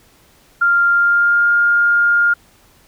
sine tone with pitch glide, 1395 to 1411.2 Hz, F6 to F6, -2 to +18 cents, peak -10 dBFS, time 0.61-2.34 s, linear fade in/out 10 ms, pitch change +20 cents, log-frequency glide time 0.89-1.51 s, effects pink hiss -51 dBFS RMS until 2.87 s

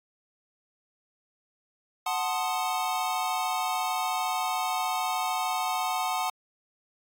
square chord, F# diminished seventh, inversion none, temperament equal, 740 / 880 / 1046.5 / 1244.5 Hz, F#5 / A5 / C6 / Eb6, 0 / 0 / 0 / 0 cents, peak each -31 / -33 / -35 / -35 dBFS, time 2.06-6.3 s, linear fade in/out 5 ms, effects AAC 64 kbps

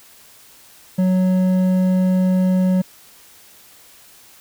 triangle tone with hard clipping, 185 Hz, F#3, in tune, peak -15 dBFS, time 0.98-2.82 s, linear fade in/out 10 ms, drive 10 dB, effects white hiss -47 dBFS RMS until 4.4 s

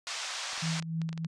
white band-pass noise, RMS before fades -37 dBFS, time 0.07-0.8 s, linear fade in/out 0 ms, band 660 to 6500 Hz, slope 24 dB/octave
clicks, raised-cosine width 0.2 ms, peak -26 dBFS, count 10, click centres 0.532 / 0.579 / 0.656 / 0.791 / 0.825 / 1.017 / 1.091 / 1.129 / 1.177 / 1.247 s
sine tone with tremolo, 163.1 Hz, E3, 18 cents flat, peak -28 dBFS, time 0.62-1.27 s, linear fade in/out 10 ms, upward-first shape triangle, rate 3.3 Hz, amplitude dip 65%
effects resampled to 22050 Hz

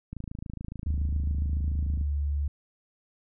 click train, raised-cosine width 5 ms, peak -24 dBFS, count 52, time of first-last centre 0.13-2.012 s, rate 27.1 Hz
sine tone with pitch glide, 73.42 to 72.03 Hz, D2 to D2, 0 to -33 cents, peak -25 dBFS, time 0.86-2.48 s, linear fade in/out 5 ms, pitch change -33 cents, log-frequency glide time 1.72-2.17 s
effects none

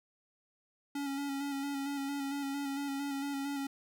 square tone with vibrato, 279.3 Hz, C#4, 13 cents sharp, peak -35 dBFS, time 0.95-3.67 s, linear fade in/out 5 ms, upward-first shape square, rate 4.4 Hz, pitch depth 24 cents each way, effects none

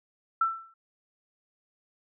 sine tone with exponential decay, 1336 Hz, E6, 23 cents sharp, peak -19 dBFS, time 0.41-0.74 s, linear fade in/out 5 ms, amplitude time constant 70 ms, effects none

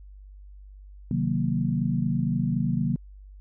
sine chord, C half-diminished seventh, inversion none, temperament equal with one note detuned, 131.57 / 155.56 / 185 / 233.1 Hz, C3 / Eb3 / Gb3 / Bb3, +10 / 0 / 0 / 0 cents, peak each -28 dBFS, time 1.11-2.96 s, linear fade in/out 2 ms, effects added 49 Hz sine -43 dBFS peak until 3.4 s

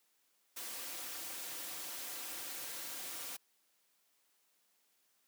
white noise with comb filter, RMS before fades -44 dBFS, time 0.56-3.37 s, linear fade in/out 10 ms, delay 4.7 ms, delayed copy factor -0.5, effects white hiss -75 dBFS RMS until 5.27 s + high-pass 200 Hz 12 dB/octave

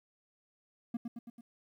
triangle tone with echo, 234.9 Hz, A#3, 13 cents sharp, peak -30 dBFS, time 0.94-0.97 s, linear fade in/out 5 ms, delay 110 ms, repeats 4, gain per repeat -4 dB, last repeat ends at 1.41 s, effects 12-bit

